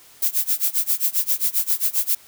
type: noise with tremolo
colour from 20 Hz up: violet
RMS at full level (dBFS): -18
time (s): 0.22-2.15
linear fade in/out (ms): 5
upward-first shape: sine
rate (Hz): 7.5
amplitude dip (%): 95
effects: white hiss -49 dBFS RMS until 2.27 s